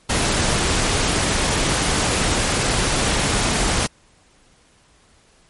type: noise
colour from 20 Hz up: pink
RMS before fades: -19 dBFS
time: 0.09-3.87 s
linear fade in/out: 10 ms
effects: pink hiss -55 dBFS RMS until 5.49 s + MP3 48 kbps